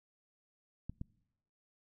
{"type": "clicks", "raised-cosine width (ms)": 5, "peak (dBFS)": -28, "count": 2, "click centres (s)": [0.896, 1.014], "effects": ["noise-tail reverb RT60 0.9 s tail -24 dB re dry"]}